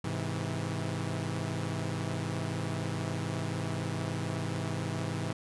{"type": "chord", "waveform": "sawtooth", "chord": "Ab augmented", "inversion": "none", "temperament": "equal with one note detuned", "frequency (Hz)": [103.83, 130.81, 162.73], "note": ["Ab2", "C3", "E3"], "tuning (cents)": [0, 0, -22], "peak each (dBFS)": [-32, -33, -32], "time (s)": [0.04, 5.33], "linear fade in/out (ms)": 5, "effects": ["resampled to 24000 Hz"]}